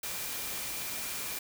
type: tone in noise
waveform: sine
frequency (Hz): 2379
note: D7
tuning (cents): +22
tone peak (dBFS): -48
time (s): 0.03-1.39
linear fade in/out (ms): 5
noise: white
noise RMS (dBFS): -37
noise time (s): 0.03-1.39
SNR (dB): -14
effects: none